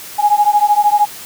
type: beating tone pair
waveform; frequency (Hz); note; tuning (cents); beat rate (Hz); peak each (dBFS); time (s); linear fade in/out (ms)
sine; 824 / 837; G#5 / G#5; -14 / +13; 13; -12; 0.18-1.06; 20
effects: white hiss -32 dBFS RMS until 1.25 s + high-pass 80 Hz 12 dB/octave